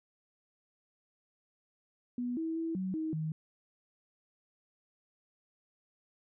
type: tone with pitch steps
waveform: sine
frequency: 244.9 / 324 / 327.7 / 187.7 / 316.3 / 157.1 Hz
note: B3 / E4 / E4 / F#3 / D#4 / D#3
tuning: -14 / -30 / -10 / +25 / +29 / +17 cents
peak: -32 dBFS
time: 2.18-3.32 s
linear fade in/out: 2 ms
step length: 190 ms
effects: none